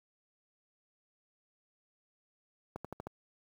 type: accelerating click train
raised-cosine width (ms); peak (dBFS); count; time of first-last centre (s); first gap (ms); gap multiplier
1; -26; 5; 2.76-3.07; 86; 0.93
effects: high-pass 60 Hz 12 dB/octave + 9-bit